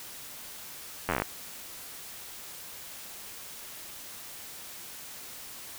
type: slowing click train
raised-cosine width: 0.5 ms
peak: -12 dBFS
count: 10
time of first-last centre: 1.09-1.22 s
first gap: 10 ms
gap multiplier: 1.09
effects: white hiss -44 dBFS RMS until 5.78 s